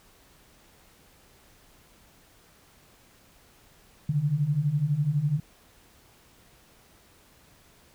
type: beating tone pair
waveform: sine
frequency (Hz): 138.59 / 150.59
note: C#3 / D3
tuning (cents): 0 / +44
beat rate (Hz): 12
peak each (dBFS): -28 / -24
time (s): 4.09-5.4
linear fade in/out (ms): 5
effects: pink hiss -58 dBFS RMS until 7.94 s